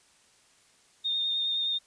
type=tone with vibrato; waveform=sine; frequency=3662 Hz; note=A#7; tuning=32 cents flat; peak=-26 dBFS; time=1.04-1.79 s; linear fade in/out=20 ms; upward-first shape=triangle; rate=9.6 Hz; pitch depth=22 cents each way; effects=white hiss -62 dBFS RMS until 1.86 s + resampled to 22050 Hz